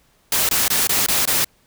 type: noise bursts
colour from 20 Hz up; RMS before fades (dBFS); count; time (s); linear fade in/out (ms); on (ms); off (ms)
white; -18; 6; 0.32-1.445; 2; 170; 21
effects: pink hiss -59 dBFS RMS until 1.66 s